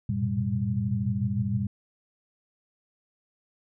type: tone cluster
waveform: sine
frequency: 93.3 / 113.7 / 120.6 / 126.7 / 198.6 Hz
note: F#2 / A#2 / B2 / B2 / G3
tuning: +15 / -43 / -41 / +45 / +23 cents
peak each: -33 / -29 / -35 / -32 / -29 dBFS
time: 0.09-1.67 s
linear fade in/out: 5 ms
effects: none